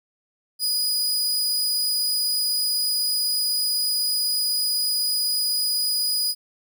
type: tone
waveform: sawtooth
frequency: 4938 Hz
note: D#8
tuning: 14 cents flat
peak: -18 dBFS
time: 0.59-6.35 s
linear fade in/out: 50 ms
effects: none